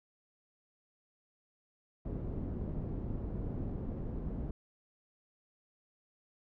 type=low-pass noise; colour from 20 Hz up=pink; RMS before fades=-38 dBFS; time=2.05-4.51 s; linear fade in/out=5 ms; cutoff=330 Hz; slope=12 dB/octave; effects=none